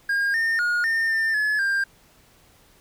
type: tone with pitch steps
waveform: triangle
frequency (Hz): 1619 / 1820 / 1436 / 1815 / 1797 / 1709 / 1593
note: G#6 / A#6 / F6 / A#6 / A6 / G#6 / G6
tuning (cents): -45 / -42 / +48 / -47 / +36 / +49 / +27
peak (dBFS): -18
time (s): 0.09-1.84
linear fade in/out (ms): 5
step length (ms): 250
effects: pink hiss -56 dBFS RMS until 2.8 s